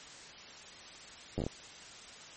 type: slowing click train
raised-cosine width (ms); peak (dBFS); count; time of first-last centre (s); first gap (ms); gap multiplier
2; -21; 6; 1.38-1.465; 10; 1.27
effects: white hiss -50 dBFS RMS until 2.36 s + MP3 32 kbps